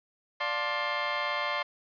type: chord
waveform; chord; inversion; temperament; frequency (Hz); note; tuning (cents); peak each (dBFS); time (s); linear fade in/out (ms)
20% pulse; D minor seventh; none; just; 587.3 / 704.8 / 881 / 1057.2; D5 / F5 / A5 / C6; 0 / +16 / +2 / +18; -29 / -33 / -33 / -27; 0.4-1.63; 10
effects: resampled to 11025 Hz + 9-bit